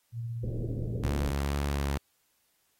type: tone with tremolo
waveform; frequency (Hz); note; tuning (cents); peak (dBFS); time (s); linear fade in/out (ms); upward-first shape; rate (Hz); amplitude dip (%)
sine; 116.54; A#2; 0; -31; 0.12-1.12; 50; triangle; 17; 30
type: low-pass noise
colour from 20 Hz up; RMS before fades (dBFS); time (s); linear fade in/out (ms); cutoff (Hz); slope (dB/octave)
pink; -36; 0.43-1.32; 5; 530; 48
type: tone with vibrato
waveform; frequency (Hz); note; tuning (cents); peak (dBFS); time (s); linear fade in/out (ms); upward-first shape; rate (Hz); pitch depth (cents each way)
sawtooth; 70.7; C#2; +35; -24; 1.03-1.98; 10; sine; 2.1; 18
effects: white hiss -72 dBFS RMS until 2.79 s + AAC 48 kbps